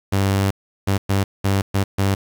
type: tone bursts at uneven times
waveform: sawtooth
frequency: 98 Hz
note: G2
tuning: in tune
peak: -12 dBFS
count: 6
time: 0.12-0.51 / 0.87-0.98 / 1.09-1.24 / 1.44-1.62 / 1.74-1.84 / 1.98-2.15 s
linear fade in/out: 10 ms
effects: 7-bit